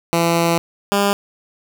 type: tone pair in turn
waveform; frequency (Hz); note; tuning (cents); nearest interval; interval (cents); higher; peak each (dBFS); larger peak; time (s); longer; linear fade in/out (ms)
10% pulse; 168.5 / 201.1; E3 / G3; +38 / +44; minor third; 306; second; -6; neither; 0.13-0.58 / 0.92-1.13; first; 0
effects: none